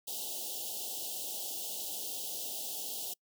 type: band-stop noise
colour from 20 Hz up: white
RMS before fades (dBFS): -39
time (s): 0.07-3.14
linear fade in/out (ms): 10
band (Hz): 860 to 2800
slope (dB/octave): 96
effects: noise-tail reverb RT60 0.1 s tail -26 dB re dry + high-pass 300 Hz 12 dB/octave